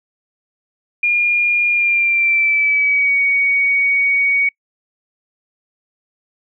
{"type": "tone with pitch glide", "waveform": "sine", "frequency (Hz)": [2418, 2243], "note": ["D7", "C#7"], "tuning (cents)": [50, 20], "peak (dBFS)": -12, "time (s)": [1.03, 4.49], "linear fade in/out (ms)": 5, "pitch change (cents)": -130, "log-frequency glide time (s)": [1.71, 3.19], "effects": ["noise-tail reverb RT60 0.1 s tail -25 dB re dry"]}